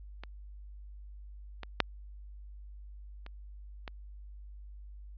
clicks, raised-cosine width 0.3 ms, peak -27 / -24 / -7 / -30 / -24 dBFS, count 5, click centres 0.236 / 1.633 / 1.803 / 3.264 / 3.878 s, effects added 50 Hz sine -45 dBFS peak until 5.17 s + resampled to 11025 Hz

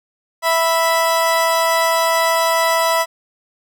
30% pulse tone pair together, 659.3 / 987.8 Hz, E5 / B5, 0 / 0 cents, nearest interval perfect fifth, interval 700 cents, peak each -14 dBFS, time 0.42-3.06 s, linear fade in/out 50 ms, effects none

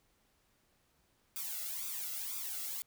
blue noise with flanger, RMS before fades -40 dBFS, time 1.36-2.82 s, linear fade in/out 0 ms, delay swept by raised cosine 0.83 to 1.51 ms, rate 2 Hz, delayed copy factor +0.9, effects pink hiss -73 dBFS RMS until 2.86 s

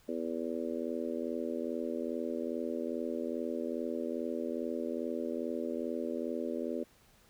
harmonic tone, 82.41 Hz, E2, in tune, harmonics 3 / 4 / 5 / 6 / 7, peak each -38 / -39 / -40 / -41 / -41 dBFS, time 0.08-6.84 s, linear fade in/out 10 ms, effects pink hiss -64 dBFS RMS until 7.29 s

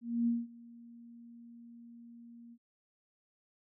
sine tone with ADSR envelope, 234.9 Hz, A#3, 13 cents sharp, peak -26 dBFS, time 0.01-2.58 s, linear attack 260 ms, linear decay 200 ms, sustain -24 dB, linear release 54 ms, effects none

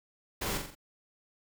pink noise with echo, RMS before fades -34 dBFS, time 0.41-0.58 s, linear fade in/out 10 ms, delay 43 ms, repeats 4, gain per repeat -5 dB, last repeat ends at 0.752 s, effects none

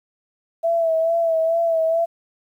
sine tone with vibrato, 659.3 Hz, E5, in tune, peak -16 dBFS, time 0.63-2.06 s, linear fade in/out 20 ms, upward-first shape sine, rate 2.3 Hz, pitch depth 39 cents each way, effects 9-bit

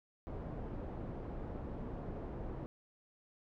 pink low-pass noise, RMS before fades -43 dBFS, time 0.27-2.66 s, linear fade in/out 0 ms, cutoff 650 Hz, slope 12 dB/octave, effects none

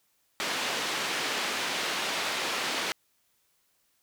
white band-pass noise, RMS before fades -31 dBFS, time 0.4-2.92 s, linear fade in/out 0 ms, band 250 to 3700 Hz, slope 12 dB/octave, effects white hiss -71 dBFS RMS until 4.02 s

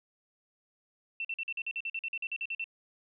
sine tone bursts, 2692 Hz, E7, 36 cents sharp, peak -32 dBFS, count 16, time 1.2-2.642 s, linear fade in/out 2 ms, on 47 ms, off 46 ms, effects none

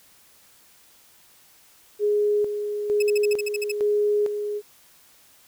sine tone with tremolo, 415.9 Hz, G#4, 2 cents sharp, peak -18 dBFS, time 1.99-4.62 s, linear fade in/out 50 ms, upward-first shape square, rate 1.1 Hz, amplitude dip 55%
sawtooth tone bursts, 2586 Hz, E7, 34 cents flat, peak -23 dBFS, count 10, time 3-3.718 s, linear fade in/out 5 ms, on 25 ms, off 52 ms
effects white hiss -55 dBFS RMS until 5.47 s

